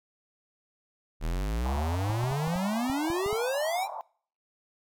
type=exponential sweep; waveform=square; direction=up; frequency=37.62 to 810 Hz; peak=-28 dBFS; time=1.2-3.88 s; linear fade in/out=50 ms
type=band-pass noise; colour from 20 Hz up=white; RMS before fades=-38 dBFS; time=1.65-4.01 s; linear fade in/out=0 ms; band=640 to 1000 Hz; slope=48 dB/octave
type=clicks; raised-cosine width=5 ms; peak=-27 dBFS; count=10; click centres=1.765 / 2.1 / 2.24 / 2.313 / 2.476 / 2.559 / 2.899 / 3.102 / 3.262 / 3.329 s
effects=noise-tail reverb RT60 0.5 s tail -23 dB re dry